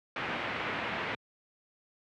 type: low-pass noise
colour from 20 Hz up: white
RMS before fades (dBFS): -35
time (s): 0.16-1.15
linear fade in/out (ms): 2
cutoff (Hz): 2500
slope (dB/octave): 24
effects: high-pass 100 Hz 12 dB/octave